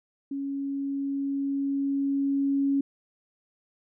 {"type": "tone with level ramp", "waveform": "sine", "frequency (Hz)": 277.2, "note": "C#4", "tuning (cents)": 0, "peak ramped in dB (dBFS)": [-29, -21], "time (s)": [0.31, 2.81], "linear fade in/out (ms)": 5, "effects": []}